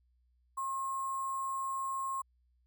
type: tone with sample-and-hold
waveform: sine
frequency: 1073 Hz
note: C6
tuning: 43 cents sharp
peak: -33 dBFS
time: 0.57-2.22 s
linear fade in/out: 10 ms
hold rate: 8820 Hz
effects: added 61 Hz sine -68 dBFS peak until 2.66 s